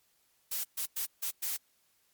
blue noise bursts at uneven times, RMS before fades -34 dBFS, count 5, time 0.51-0.64 / 0.77-0.86 / 0.96-1.06 / 1.22-1.31 / 1.42-1.57 s, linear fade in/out 10 ms, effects white hiss -71 dBFS RMS until 2.13 s + MP3 96 kbps

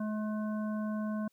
harmonic tone with a mistuned harmonic, 213.6 Hz, G#3, 49 cents sharp, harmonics 1 / 3 / 5 / 7, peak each -32 / -42 / -46 / -49 dBFS, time 0-1.28 s, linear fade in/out 5 ms, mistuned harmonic 7, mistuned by +15 cents, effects white hiss -75 dBFS RMS until 1.32 s

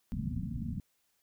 white low-pass noise, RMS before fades -36 dBFS, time 0.12-0.8 s, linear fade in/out 0 ms, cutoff 250 Hz, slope 96 dB/octave, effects white hiss -75 dBFS RMS until 1.22 s

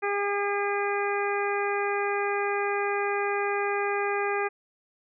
harmonic tone, 405 Hz, G#4, 43 cents flat, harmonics 1 / 2 / 3 / 4 / 5 / 6, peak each -28 / -31 / -33 / -34 / -35 / -36 dBFS, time 0.02-4.49 s, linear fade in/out 20 ms, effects none

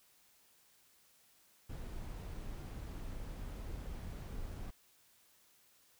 brown noise, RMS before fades -44 dBFS, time 1.69-4.71 s, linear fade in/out 10 ms, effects white hiss -68 dBFS RMS until 5.99 s

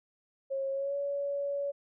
sine tone with pitch glide, 542 to 565 Hz, C#5 to C#5, -39 to +33 cents, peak -30 dBFS, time 0.5-1.72 s, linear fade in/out 20 ms, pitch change +72 cents, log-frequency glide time 0.71-0.96 s, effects none

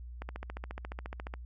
click train, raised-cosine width 0.5 ms, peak -25 dBFS, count 17, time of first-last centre 0.22-1.339 s, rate 14.3 Hz, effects added 60 Hz sine -42 dBFS peak until 1.45 s

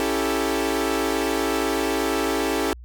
sawtooth chord, A dominant seventh, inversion first, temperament equal, 277.2 / 329.6 / 392 / 440 Hz, C#4 / E4 / G4 / A4, 0 / 0 / 0 / 0 cents, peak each -23 dBFS, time 0-2.73 s, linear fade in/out 0 ms, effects added 60 Hz sine -38 dBFS peak until 2.84 s

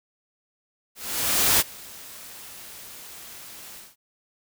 white noise with ADSR envelope, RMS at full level -18 dBFS, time 0.95-3.96 s, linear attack 650 ms, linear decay 28 ms, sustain -24 dB, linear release 190 ms, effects none

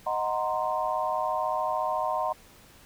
sine chord, C half-diminished seventh, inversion first, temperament equal, 622.3 / 740 / 932.3 / 1046.5 Hz, Eb5 / Gb5 / Bb5 / C6, 0 / 0 / 0 / 0 cents, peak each -31 dBFS, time 0.06-2.33 s, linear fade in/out 10 ms, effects pink hiss -54 dBFS RMS until 2.85 s

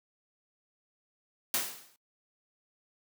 white noise with exponential decay, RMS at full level -27 dBFS, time 1.54-1.96 s, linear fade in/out 1 ms, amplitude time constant 90 ms, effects noise-tail reverb RT60 0.1 s tail -22 dB re dry + high-pass 150 Hz 12 dB/octave

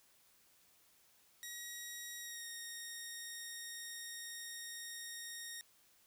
10% pulse tone with pitch glide, 1900 to 1862 Hz, A#6 to A#6, +33 to -2 cents, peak -36 dBFS, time 1.43-5.61 s, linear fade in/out 0 ms, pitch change -35 cents, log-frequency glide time 2.2-2.45 s, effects white hiss -69 dBFS RMS until 6.06 s

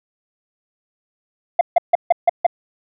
sine tone bursts, 694 Hz, F5, 11 cents flat, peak -5 dBFS, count 6, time 1.59-2.466 s, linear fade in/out 5 ms, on 21 ms, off 150 ms, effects tanh soft clip ceiling -7 dBFS

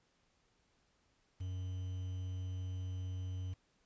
triangle tone with quantisation, 92.5 Hz, F#2, in tune, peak -36 dBFS, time 1.4-3.54 s, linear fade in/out 10 ms, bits 10, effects pink hiss -75 dBFS RMS until 3.85 s + resampled to 16000 Hz

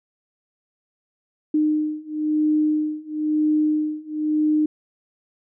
sine beating tone pair, 304.9 / 305.9 Hz, D#4 / D#4, -35 / -29 cents, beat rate 1 Hz, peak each -22 / -21 dBFS, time 1.54-4.66 s, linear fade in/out 5 ms, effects none

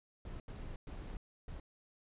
brown noise bursts at uneven times, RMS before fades -45 dBFS, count 4, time 0.25-0.4 / 0.48-0.76 / 0.87-1.17 / 1.48-1.6 s, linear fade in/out 2 ms, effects resampled to 8000 Hz

